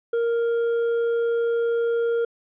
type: tone with hard clipping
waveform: sine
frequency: 466.2 Hz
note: A#4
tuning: in tune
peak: -21 dBFS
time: 0.13-2.25 s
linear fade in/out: 5 ms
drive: 4 dB
effects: resampled to 8000 Hz